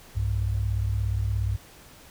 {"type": "tone pair together", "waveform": "sine", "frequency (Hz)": [64, 101.04], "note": ["C2", "G#2"], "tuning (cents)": [-38, -47], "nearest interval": "minor sixth", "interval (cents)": 791, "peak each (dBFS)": [-27, -25], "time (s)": [0.15, 1.57], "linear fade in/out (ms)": 20, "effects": ["pink hiss -50 dBFS RMS until 2.1 s"]}